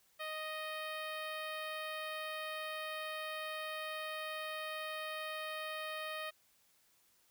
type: tone with notch filter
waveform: 10% pulse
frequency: 622.3 Hz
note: D#5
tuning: in tune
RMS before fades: -42 dBFS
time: 0.19-6.31 s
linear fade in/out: 20 ms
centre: 7300 Hz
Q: 0.69
effects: white hiss -71 dBFS RMS until 7.3 s